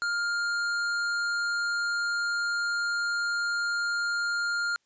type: tone with tanh clipping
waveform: sine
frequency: 1405 Hz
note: F6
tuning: 10 cents sharp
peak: -28 dBFS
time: 0.02-4.76 s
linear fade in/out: 0 ms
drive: 16 dB
effects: white hiss -73 dBFS RMS until 4.85 s + resampled to 16000 Hz